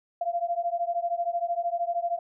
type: beating tone pair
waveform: sine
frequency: 684 / 697 Hz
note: F5 / F5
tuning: -36 / -4 cents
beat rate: 13 Hz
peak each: -28 / -29 dBFS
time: 0.21-2.19 s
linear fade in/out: 5 ms
effects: none